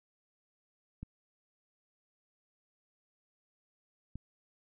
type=clicks; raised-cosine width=5 ms; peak=-29 dBFS; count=2; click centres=1.03 / 4.156 s; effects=none